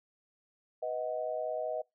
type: chord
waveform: sine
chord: B major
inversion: none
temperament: equal with one note detuned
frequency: 493.9 / 629.5 / 740 Hz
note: B4 / D#5 / F#5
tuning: 0 / +20 / 0 cents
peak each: -38 / -34 / -40 dBFS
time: 0.82-1.82 s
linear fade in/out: 10 ms
effects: noise-tail reverb RT60 0.2 s tail -25 dB re dry